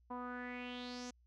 sawtooth tone with low-pass filter sweep, 246.9 Hz, B3, in tune, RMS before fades -45 dBFS, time 0.1-1.11 s, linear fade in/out 10 ms, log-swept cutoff 950 to 6500 Hz, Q 4.9, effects added 60 Hz sine -66 dBFS peak until 1.26 s

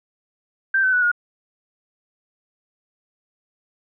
sine tone with pitch steps, 1568 / 1522.5 / 1478.3 / 1435.4 Hz, G6 / F#6 / F#6 / F6, 0 / +49 / -2 / +47 cents, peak -15 dBFS, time 0.74-1.116 s, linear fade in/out 5 ms, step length 94 ms, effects none

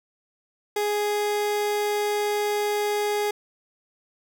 30% pulse tone, 415.3 Hz, G#4, in tune, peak -20 dBFS, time 0.76-3.31 s, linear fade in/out 5 ms, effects none

